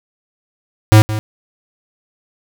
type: tone with echo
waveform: square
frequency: 107.8 Hz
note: A2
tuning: 35 cents flat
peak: -4 dBFS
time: 0.92-1.02 s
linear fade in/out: 0 ms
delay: 170 ms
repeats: 1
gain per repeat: -14 dB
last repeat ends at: 1.19 s
effects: none